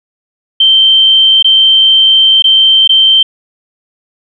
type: tone with dropouts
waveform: sine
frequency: 3124 Hz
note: G7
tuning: 7 cents flat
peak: -3 dBFS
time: 0.6-3.23 s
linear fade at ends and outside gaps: 5 ms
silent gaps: 1.426-1.444 / 2.423-2.441 / 2.876-2.892 s
effects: none